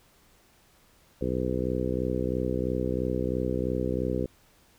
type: harmonic tone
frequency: 63 Hz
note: B1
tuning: 35 cents sharp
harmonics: 1 / 2 / 3 / 4 / 5 / 6 / 7 / 8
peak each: -34 / -34 / -34 / -34 / -34 / -34 / -34 / -34 dBFS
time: 1.21-4.26 s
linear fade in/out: 5 ms
effects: pink hiss -61 dBFS RMS until 4.78 s